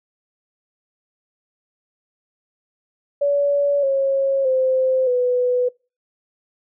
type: tone with pitch steps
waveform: sine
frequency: 570 / 544.3 / 519.7 / 496.2 Hz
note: C#5 / C#5 / C5 / B4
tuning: +48 / -32 / -12 / +8 cents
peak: -15 dBFS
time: 3.21-5.69 s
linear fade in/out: 10 ms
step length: 620 ms
effects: noise-tail reverb RT60 0.3 s tail -25 dB re dry